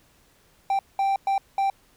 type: tone bursts at uneven times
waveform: triangle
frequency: 784 Hz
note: G5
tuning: in tune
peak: -18 dBFS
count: 4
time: 0.7-0.79 / 0.99-1.16 / 1.27-1.38 / 1.58-1.7 s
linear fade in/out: 2 ms
effects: pink hiss -60 dBFS RMS until 1.96 s